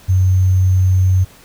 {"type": "tone with sample-and-hold", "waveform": "sine", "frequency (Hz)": 93, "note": "F#2", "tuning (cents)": 9, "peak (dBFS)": -9, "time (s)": [0.08, 1.25], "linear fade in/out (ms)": 20, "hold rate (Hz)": 6300, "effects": ["pink hiss -44 dBFS RMS until 1.44 s"]}